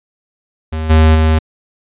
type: tone with level steps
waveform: square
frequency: 79 Hz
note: D#2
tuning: 27 cents sharp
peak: -18 / -6 / -9 dBFS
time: 0.72-1.39 s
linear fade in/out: 10 ms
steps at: 0.89 / 1.14 s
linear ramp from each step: 20 ms
effects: resampled to 8000 Hz